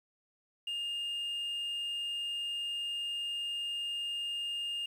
sine tone, 2825 Hz, F7, 19 cents sharp, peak -31 dBFS, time 0.67-4.86 s, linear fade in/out 5 ms, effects tanh soft clip ceiling -33 dBFS + 10-bit

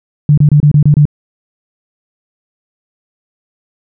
sine tone bursts, 147.5 Hz, D3, 8 cents sharp, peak -3 dBFS, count 7, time 0.29-1.054 s, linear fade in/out 2 ms, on 86 ms, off 27 ms, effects none

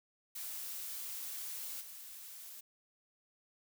blue noise with level steps, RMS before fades -43 / -50 dBFS, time 0.35-2.61 s, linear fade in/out 10 ms, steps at 1.8 s, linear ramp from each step 20 ms, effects none

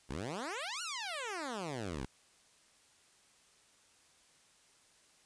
10% pulse exponential two-way sweep, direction up then down, 58.27 to 1480 to 58.27 Hz, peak -30 dBFS, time 0.09-2.06 s, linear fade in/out 10 ms, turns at 0.82 s, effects white hiss -66 dBFS RMS until 5.25 s + resampled to 22050 Hz

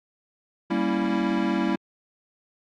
square chord, G diminished seventh, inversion none, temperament equal, 196 / 233.1 / 277.2 / 329.6 Hz, G3 / Bb3 / Db4 / Fb4, 0 / 0 / 0 / 0 cents, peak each -28 / -29 / -30 / -27 dBFS, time 0.7-1.76 s, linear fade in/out 10 ms, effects low-pass 3000 Hz 12 dB/octave + Opus 48 kbps

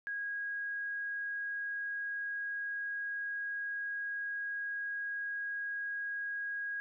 sine tone, 1643 Hz, G#6, 19 cents flat, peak -35 dBFS, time 0.07-6.8 s, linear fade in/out 0 ms, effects none

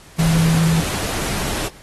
sine tone in noise, 163.2 Hz, E3, 17 cents flat, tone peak -13 dBFS, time 0.18-0.82 s, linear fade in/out 20 ms, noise pink, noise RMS -24 dBFS, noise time 0.18-1.69 s, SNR +8 dB, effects pink hiss -45 dBFS RMS until 1.82 s + AAC 32 kbps

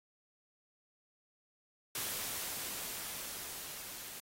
white noise with level ramp, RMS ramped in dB -38 to -47 dBFS, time 1.95-4.2 s, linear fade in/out 2 ms, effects AAC 48 kbps

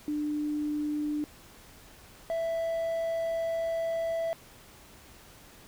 sine / triangle tone pair in turn, 298.2 / 661 Hz, D4 / E5, +27 / +5 cents, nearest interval octave + major second, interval 1378 cents, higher second, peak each -28 / -26 dBFS, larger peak second, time 0.08-1.24 / 2.3-4.33 s, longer second, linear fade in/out 0 ms, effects pink hiss -53 dBFS RMS until 5.67 s

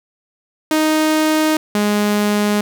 sawtooth tone pair in turn, 311.1 / 207.6 Hz, D#4 / G#3, 0 / 0 cents, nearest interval perfect fifth, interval 700 cents, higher first, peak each -9 / -10 dBFS, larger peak first, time 0.71-1.57 / 1.75-2.61 s, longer neither, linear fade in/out 2 ms, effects none

